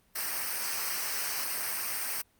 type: noise with comb filter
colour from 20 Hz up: white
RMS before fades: -33 dBFS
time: 0.15-2.22 s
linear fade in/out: 10 ms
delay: 0.28 ms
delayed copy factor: -0.7
effects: pink hiss -67 dBFS RMS until 2.39 s + Opus 32 kbps